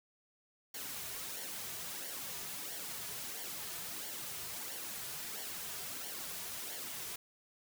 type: noise with flanger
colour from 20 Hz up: white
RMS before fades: -43 dBFS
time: 0.74-7.16 s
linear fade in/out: 5 ms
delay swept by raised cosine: 0.78 to 3.78 ms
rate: 1.5 Hz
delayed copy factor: -0.6
effects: none